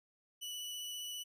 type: tone with vibrato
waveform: sawtooth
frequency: 2960 Hz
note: F#7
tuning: in tune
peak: -38 dBFS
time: 0.41-1.24 s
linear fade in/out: 20 ms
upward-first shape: square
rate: 15 Hz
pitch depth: 9 cents each way
effects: none